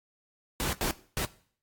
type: noise bursts at uneven times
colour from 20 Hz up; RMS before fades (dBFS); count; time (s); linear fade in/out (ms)
pink; -30; 3; 0.6-0.73 / 0.81-0.91 / 1.17-1.25; 0
effects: noise-tail reverb RT60 0.5 s tail -18 dB re dry + AAC 64 kbps